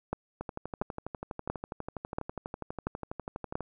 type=two click trains; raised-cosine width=1 ms; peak=-16 / -22 dBFS; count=6 / 40; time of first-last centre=0.13-3.555 / 0.41-3.607 s; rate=1.46 / 12.2 Hz; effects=none